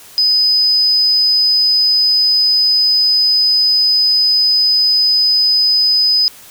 sine tone, 5010 Hz, D#8, 11 cents sharp, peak -9 dBFS, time 0.18-6.28 s, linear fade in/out 0 ms, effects white hiss -39 dBFS RMS until 6.5 s

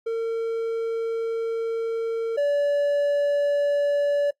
triangle tone pair in turn, 455.4 / 575.2 Hz, A#4 / D5, -40 / -36 cents, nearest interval major third, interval 404 cents, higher second, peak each -21 / -17 dBFS, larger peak second, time 0.06-2.37 / 2.37-4.31 s, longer first, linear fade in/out 10 ms, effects noise-tail reverb RT60 0.1 s tail -22 dB re dry + AAC 64 kbps

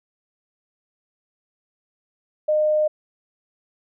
sine tone, 611 Hz, D#5, 32 cents flat, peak -16 dBFS, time 2.48-2.88 s, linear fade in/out 10 ms, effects none

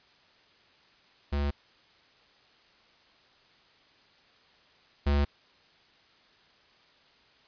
square tone pair in turn, 71.5 / 71.5 Hz, D2 / D2, -46 / -46 cents, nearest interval unison, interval 0 cents, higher neither, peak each -27 / -23 dBFS, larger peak second, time 1.32-1.51 / 5.06-5.25 s, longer neither, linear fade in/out 10 ms, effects white hiss -61 dBFS RMS until 7.47 s + resampled to 11025 Hz

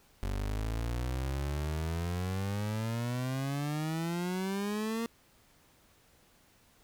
30% pulse exponential sweep, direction up, 47.13 to 232.9 Hz, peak -29 dBFS, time 0.23-5.06 s, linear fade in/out 0 ms, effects pink hiss -64 dBFS RMS until 6.83 s

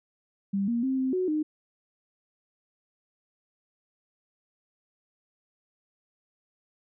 sine tone with pitch steps, 197.5 / 235.5 / 264 / 261.2 / 368.7 / 306.3 Hz, G3 / A#3 / C4 / C4 / F#4 / D#4, +13 / +18 / +16 / -3 / -6 / -27 cents, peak -24 dBFS, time 0.53-1.43 s, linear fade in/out 10 ms, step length 150 ms, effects none

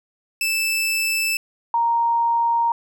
sawtooth / sine tone pair in turn, 2637 / 932.3 Hz, E7 / A#5, 0 / 0 cents, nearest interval octave + tritone, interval 1800 cents, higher first, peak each -16 dBFS, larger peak neither, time 0.41-1.37 / 1.74-2.72 s, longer second, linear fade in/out 2 ms, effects none

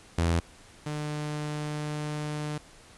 sawtooth tone pair in turn, 84.2 / 150.03 Hz, E2 / D3, +37 / +37 cents, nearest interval minor seventh, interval 1000 cents, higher second, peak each -19 / -27 dBFS, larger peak first, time 0.18-0.4 / 0.86-2.58 s, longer second, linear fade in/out 5 ms, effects pink hiss -53 dBFS RMS until 2.97 s + resampled to 24000 Hz

